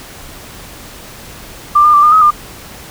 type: tone with pitch steps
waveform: sine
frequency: 1184 / 1206 / 1173 / 1212 / 1271 / 1201 Hz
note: D6 / D6 / D6 / D#6 / D#6 / D6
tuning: +14 / +46 / -2 / -46 / +36 / +38 cents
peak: -4 dBFS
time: 1.75-2.308 s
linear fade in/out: 10 ms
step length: 93 ms
effects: pink hiss -33 dBFS RMS until 2.9 s